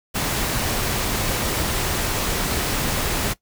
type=noise; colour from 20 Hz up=pink; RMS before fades=-23 dBFS; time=0.14-3.34 s; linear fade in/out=20 ms; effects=noise-tail reverb RT60 0.1 s tail -18 dB re dry